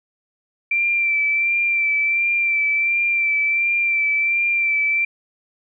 sine tone with vibrato, 2349 Hz, D7, in tune, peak -16 dBFS, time 0.71-5.05 s, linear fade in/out 5 ms, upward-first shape sine, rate 1.4 Hz, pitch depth 29 cents each way, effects none

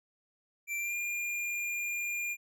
square tone with pitch glide, 2349 to 2407 Hz, D7 to D7, 0 to +42 cents, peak -33 dBFS, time 0.67-2.37 s, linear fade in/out 50 ms, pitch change +42 cents, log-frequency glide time 0.78-0.94 s, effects none

